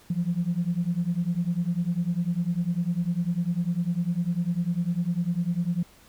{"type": "beating tone pair", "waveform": "sine", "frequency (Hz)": [168.5, 178.5], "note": ["E3", "F3"], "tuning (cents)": [38, 38], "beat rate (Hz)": 10, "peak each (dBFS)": -26, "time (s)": [0.1, 5.83], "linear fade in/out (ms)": 5, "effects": ["tanh soft clip ceiling -16 dBFS", "pink hiss -55 dBFS RMS until 6.08 s"]}